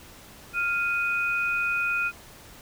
sine tone pair together, 1398.1 / 2489 Hz, F6 / D#7, +1 / 0 cents, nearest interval minor seventh, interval 999 cents, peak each -26 dBFS, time 0.53-2.12 s, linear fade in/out 50 ms, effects pink hiss -48 dBFS RMS until 2.61 s

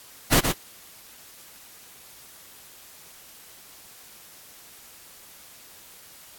pink noise with echo, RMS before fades -17 dBFS, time 0.31-0.41 s, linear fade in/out 20 ms, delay 120 ms, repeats 1, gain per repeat -6 dB, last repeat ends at 0.53 s, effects white hiss -48 dBFS RMS until 6.38 s + AAC 64 kbps

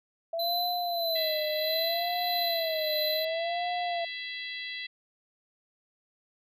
sine tone with vibrato, 659.3 Hz, E5, in tune, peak -29 dBFS, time 0.33-4.05 s, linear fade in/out 5 ms, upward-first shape sine, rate 0.66 Hz, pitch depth 130 cents each way
square tone with tremolo, 4031 Hz, B7, 35 cents sharp, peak -29 dBFS, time 0.39-3.25 s, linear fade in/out 5 ms, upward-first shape sine, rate 1.6 Hz, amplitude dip 55%
harmonic tone, 666 Hz, E5, 18 cents sharp, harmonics 3 / 4 / 5 / 6 / 7, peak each -38 / -43 / -41 / -42 / -50 dBFS, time 1.15-4.87 s, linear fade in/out 10 ms
effects none

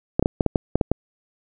clicks, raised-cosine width 2 ms, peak -4 dBFS, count 9, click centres 0.195 / 0.226 / 0.259 / 0.408 / 0.463 / 0.558 / 0.756 / 0.812 / 0.916 s, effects none

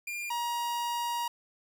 45% pulse tone pair in turn, 2402 / 949.9 Hz, D7 / A#5, +38 / +32 cents, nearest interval octave + major third, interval 1606 cents, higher first, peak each -34 / -30 dBFS, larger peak second, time 0.07-0.3 / 0.3-1.28 s, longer second, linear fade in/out 5 ms, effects none

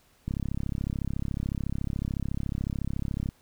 click train, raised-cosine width 5 ms, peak -18 dBFS, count 103, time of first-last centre 0.28-3.289 s, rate 33.9 Hz, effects pink hiss -63 dBFS RMS until 3.41 s

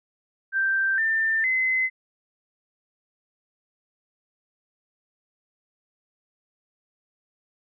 sine tone with pitch steps, 1568 / 1790.8 / 2045 Hz, G6 / A6 / C7, 0 / +30 / -40 cents, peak -20 dBFS, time 0.52-1.9 s, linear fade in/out 50 ms, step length 460 ms, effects none

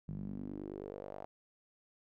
sawtooth tone with band-pass filter sweep, 49.41 Hz, G1, 14 cents sharp, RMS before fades -44 dBFS, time 0.08-1.25 s, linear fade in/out 0 ms, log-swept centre 160 to 700 Hz, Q 3.8, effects none

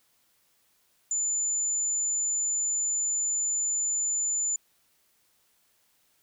sine tone, 7040 Hz, A8, in tune, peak -25 dBFS, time 1.11-4.56 s, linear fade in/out 2 ms, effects white hiss -68 dBFS RMS until 6.22 s

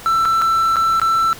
triangle tone with dropouts, 1334 Hz, E6, 20 cents sharp, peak -11 dBFS, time 0.06-1.33 s, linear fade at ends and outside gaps 0 ms, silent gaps 0.252-0.256 / 0.416-0.42 / 0.759-0.767 / 0.998-1.016 s, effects pink hiss -36 dBFS RMS until 1.39 s

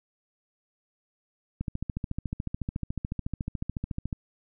click train, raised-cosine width 5 ms, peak -18 dBFS, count 36, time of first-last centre 1.61-4.128 s, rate 13.9 Hz, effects none

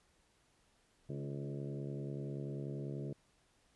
harmonic tone with a mistuned harmonic, 70.3 Hz, C#2, 25 cents sharp, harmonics 2 / 3 / 4 / 5 / 6 / 7 / 8 / 9, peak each -41 / -48 / -50 / -48 / -50 / -55 / -56 / -57 dBFS, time 1.09-3.13 s, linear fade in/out 5 ms, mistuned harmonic 5, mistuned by -19 cents, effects pink hiss -72 dBFS RMS until 3.75 s + resampled to 24000 Hz

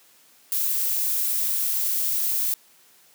violet noise, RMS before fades -24 dBFS, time 0.52-2.54 s, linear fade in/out 0 ms, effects white hiss -56 dBFS RMS until 3.14 s + high-pass 150 Hz 12 dB/octave

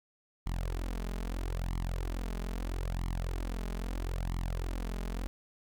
sawtooth tone with flanger, 43.65 Hz, F1, in tune, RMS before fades -35 dBFS, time 0.46-5.27 s, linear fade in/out 0 ms, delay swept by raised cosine 0.95 to 4.85 ms, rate 0.77 Hz, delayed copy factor +0.9, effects none

